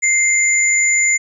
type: tone pair together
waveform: sine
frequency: 2093 / 7003 Hz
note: C7 / A8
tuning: 0 / -9 cents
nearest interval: octave + major sixth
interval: 2091 cents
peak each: -14 / -15 dBFS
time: 0.02-1.18 s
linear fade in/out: 20 ms
effects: none